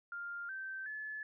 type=tone with pitch steps; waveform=sine; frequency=1400 / 1553.4 / 1723.6 Hz; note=F6 / G6 / A6; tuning=+4 / -16 / -36 cents; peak=-40 dBFS; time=0.12-1.23 s; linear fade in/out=2 ms; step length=370 ms; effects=none